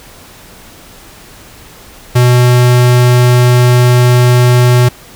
square tone, 123.47 Hz, B2, in tune, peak -5 dBFS, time 2.15-4.89 s, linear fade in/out 10 ms, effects pink hiss -36 dBFS RMS until 5.15 s

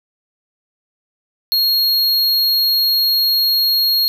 square tone, 4280 Hz, C8, 38 cents sharp, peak -13 dBFS, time 1.52-4.08 s, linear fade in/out 0 ms, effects none

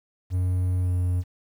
triangle tone with pitch glide, 91 to 89.8 Hz, F#2 to F2, -28 to +49 cents, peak -19 dBFS, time 0.3-1.24 s, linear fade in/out 50 ms, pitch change -23 cents, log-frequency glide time 0.8-0.91 s, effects 9-bit

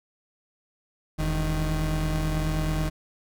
35% pulse tone pair together, 41.2 / 155.56 Hz, E1 / D#3, 0 / 0 cents, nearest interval octave + major seventh, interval 2300 cents, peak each -25 dBFS, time 1.18-2.9 s, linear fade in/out 20 ms, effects none

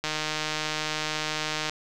click train, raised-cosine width 0.2 ms, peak -11 dBFS, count 256, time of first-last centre 0.04-1.696 s, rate 154 Hz, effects none

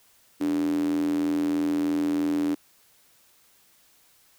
square tone with high-pass filter, 41.56 Hz, E1, 15 cents sharp, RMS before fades -25 dBFS, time 0.4-2.55 s, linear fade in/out 10 ms, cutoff 290 Hz, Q 9.8, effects white hiss -60 dBFS RMS until 4.38 s

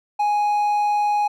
triangle tone, 830.6 Hz, G#5, in tune, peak -15 dBFS, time 0.19-1.28 s, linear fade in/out 10 ms, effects none

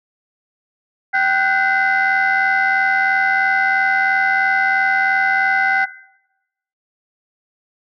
sine tone cluster, 774 / 1477 / 1560 / 2039 Hz, G5 / F#6 / G6 / C7, -22 / -3 / -9 / -45 cents, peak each -18 dBFS, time 1.13-5.86 s, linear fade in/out 20 ms, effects noise-tail reverb RT60 0.9 s tail -20 dB re dry + tanh soft clip ceiling -7 dBFS

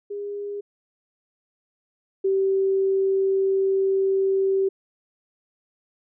sine tone pair in turn, 406.9 / 386.7 Hz, G#4 / G4, -35 / -24 cents, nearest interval minor second, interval 89 cents, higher first, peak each -28 / -18 dBFS, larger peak second, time 0.1-0.61 / 2.24-4.69 s, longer second, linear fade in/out 10 ms, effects none

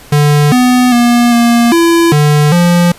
square tone with pitch steps, 147.2 / 249.6 / 239.4 / 235.8 / 336.4 / 148.5 / 174.2 Hz, D3 / B3 / A#3 / A#3 / E4 / D3 / F3, +4 / +19 / +46 / +20 / +35 / +20 / -4 cents, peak -6 dBFS, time 0.12-2.92 s, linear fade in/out 5 ms, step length 400 ms, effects pink hiss -36 dBFS RMS until 2.98 s + resampled to 32000 Hz

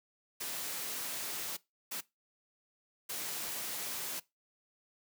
white noise bursts at uneven times, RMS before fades -39 dBFS, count 3, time 0.4-1.57 / 1.91-2.01 / 3.09-4.2 s, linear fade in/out 10 ms, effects noise-tail reverb RT60 0.2 s tail -20 dB re dry + high-pass 150 Hz 12 dB/octave

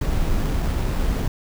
brown noise with sample-and-hold, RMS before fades -21 dBFS, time 0.01-1.28 s, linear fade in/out 5 ms, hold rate 6300 Hz, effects none

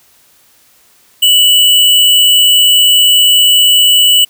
sine tone with sample-and-hold, 2960 Hz, F#7, in tune, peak -4 dBFS, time 1.22-4.25 s, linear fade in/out 10 ms, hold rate 11025 Hz, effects white hiss -48 dBFS RMS until 4.29 s

